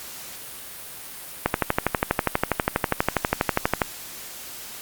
click train, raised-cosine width 0.5 ms, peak -3 dBFS, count 30, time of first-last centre 1.46-3.818 s, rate 12.3 Hz, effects white hiss -38 dBFS RMS until 4.81 s + Opus 48 kbps

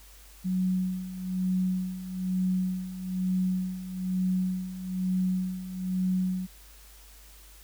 sine tone with tremolo, 185 Hz, F#3, in tune, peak -23 dBFS, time 0.44-6.47 s, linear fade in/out 20 ms, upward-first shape sine, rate 1.1 Hz, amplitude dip 75%, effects added 50 Hz sine -51 dBFS peak until 7.63 s + white hiss -54 dBFS RMS until 7.63 s

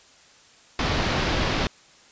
pink low-pass noise, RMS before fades -24 dBFS, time 0.79-1.67 s, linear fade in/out 2 ms, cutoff 4900 Hz, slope 24 dB/octave, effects white hiss -53 dBFS RMS until 2.11 s + resampled to 16000 Hz

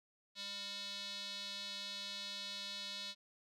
square tone with band-pass filter, 200.1 Hz, G3, 36 cents sharp, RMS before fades -45 dBFS, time 0.35-3.15 s, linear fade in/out 50 ms, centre 4000 Hz, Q 4.3, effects none

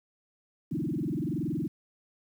sine tone with frequency modulation, 233.1 Hz, A#3, in tune, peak -28 dBFS, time 0.71-1.68 s, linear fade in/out 10 ms, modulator 21.2 Hz, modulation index 4.7, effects 10-bit

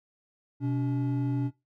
triangle tone pair together, 125.74 / 285.3 Hz, B2 / C#4, +32 / +50 cents, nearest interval octave + major second, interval 1418 cents, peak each -26 / -27 dBFS, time 0.6-1.51 s, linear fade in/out 50 ms, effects noise-tail reverb RT60 0.2 s tail -17 dB re dry

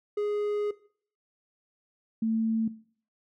triangle / sine tone pair in turn, 415.3 / 223.5 Hz, G#4 / A3, 0 / +27 cents, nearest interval major seventh, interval 1073 cents, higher first, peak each -24 dBFS, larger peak neither, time 0.17-0.71 / 2.22-2.68 s, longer first, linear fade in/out 5 ms, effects noise-tail reverb RT60 0.5 s tail -18 dB re dry

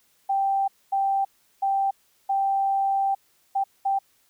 sine tone bursts at uneven times, 784 Hz, G5, in tune, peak -20 dBFS, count 6, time 0.29-0.68 / 0.92-1.25 / 1.62-1.91 / 2.29-3.15 / 3.55-3.64 / 3.85-3.99 s, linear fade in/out 10 ms, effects white hiss -64 dBFS RMS until 4.29 s

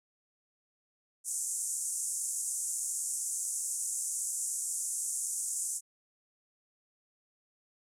white band-pass noise, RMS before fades -35 dBFS, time 1.24-5.81 s, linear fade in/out 50 ms, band 6600 to 10000 Hz, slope 48 dB/octave, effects none

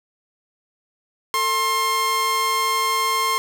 sawtooth tone pair together, 446.9 / 1063 Hz, A4 / C6, +27 / +27 cents, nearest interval octave + minor third, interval 1500 cents, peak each -26 / -15 dBFS, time 1.34-3.38 s, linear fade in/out 0 ms, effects none

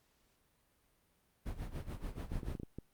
brown noise with tremolo, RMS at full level -39 dBFS, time 1.45-2.58 s, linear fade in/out 20 ms, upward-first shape sine, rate 6.9 Hz, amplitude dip 80%
clicks, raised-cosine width 3 ms, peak -30 dBFS, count 9, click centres 2.182 / 2.319 / 2.357 / 2.432 / 2.485 / 2.552 / 2.599 / 2.633 / 2.786 s
effects pink hiss -74 dBFS RMS until 2.93 s + Opus 48 kbps

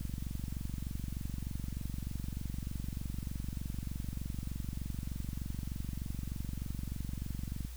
click train, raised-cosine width 5 ms, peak -26 dBFS, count 179, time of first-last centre 0.01-7.649 s, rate 23.3 Hz, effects added 60 Hz sine -42 dBFS peak until 7.76 s + white hiss -55 dBFS RMS until 7.76 s

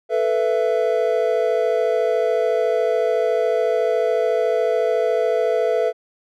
triangle chord, A suspended second, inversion none, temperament equal with one note detuned, 440 / 493.9 / 666.5 Hz, A4 / B4 / E5, 0 / 0 / +19 cents, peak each -19 dBFS, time 0.09-5.93 s, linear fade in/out 50 ms, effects none

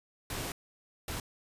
pink noise bursts at uneven times, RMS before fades -37 dBFS, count 2, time 0.3-0.52 / 1.08-1.2 s, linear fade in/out 2 ms, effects resampled to 32000 Hz

